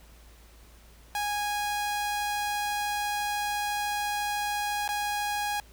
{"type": "tone with dropouts", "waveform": "sawtooth", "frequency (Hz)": 826, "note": "G#5", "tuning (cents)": -10, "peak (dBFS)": -24, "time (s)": [1.15, 5.6], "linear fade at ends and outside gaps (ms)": 1, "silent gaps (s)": [4.878, 4.889], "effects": ["added 56 Hz sine -52 dBFS peak until 5.72 s", "pink hiss -57 dBFS RMS until 5.72 s"]}